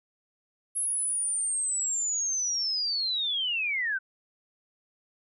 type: linear sweep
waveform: sine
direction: down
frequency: 10820 to 1480 Hz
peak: -26 dBFS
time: 0.75-3.99 s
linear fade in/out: 20 ms
effects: none